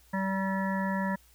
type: harmonic tone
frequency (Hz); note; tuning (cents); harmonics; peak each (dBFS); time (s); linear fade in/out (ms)
192.6; G3; -30; 1 / 3 / 5 / 7 / 9 / 10; -29 / -37 / -34 / -45 / -37 / -43; 0.13-1.16; 10
effects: added 60 Hz sine -60 dBFS peak until 1.34 s + white hiss -62 dBFS RMS until 1.34 s